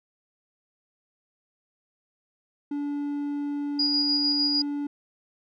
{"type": "tone", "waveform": "triangle", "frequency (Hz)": 288.3, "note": "D4", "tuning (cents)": -32, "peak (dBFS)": -25, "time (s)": [2.71, 4.87], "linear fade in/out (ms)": 5}
{"type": "tone with tremolo", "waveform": "sine", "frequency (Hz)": 4885, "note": "D#8", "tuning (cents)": -33, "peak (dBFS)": -21, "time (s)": [3.79, 4.62], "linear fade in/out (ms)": 5, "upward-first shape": "square", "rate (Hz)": 6.6, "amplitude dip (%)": 25}
{"effects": []}